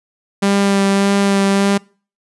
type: tone with vibrato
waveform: sawtooth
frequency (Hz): 198.1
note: G3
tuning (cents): +18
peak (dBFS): -8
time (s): 0.42-1.78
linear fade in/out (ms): 10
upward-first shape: sine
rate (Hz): 1.7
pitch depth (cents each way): 12
effects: noise-tail reverb RT60 0.4 s tail -25 dB re dry + resampled to 24000 Hz